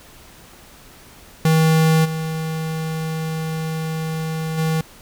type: tone with level steps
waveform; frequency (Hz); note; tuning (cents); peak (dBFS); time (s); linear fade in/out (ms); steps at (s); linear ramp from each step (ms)
square; 159.7; D#3; +45; -13 / -23 / -18; 1.45-4.81; 2; 2.04 / 4.57; 20
effects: pink hiss -45 dBFS RMS until 5.01 s